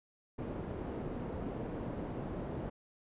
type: low-pass noise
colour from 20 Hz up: white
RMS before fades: -40 dBFS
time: 0.38-2.7 s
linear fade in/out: 10 ms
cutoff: 410 Hz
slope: 12 dB/octave
effects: resampled to 8000 Hz